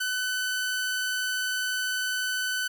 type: tone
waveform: sawtooth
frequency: 1506 Hz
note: F#6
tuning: 30 cents sharp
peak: -23 dBFS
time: 0-2.68 s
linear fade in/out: 10 ms
effects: none